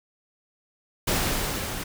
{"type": "noise with level ramp", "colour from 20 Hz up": "pink", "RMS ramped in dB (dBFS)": [-23, -33], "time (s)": [1.07, 1.84], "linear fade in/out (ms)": 10, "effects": []}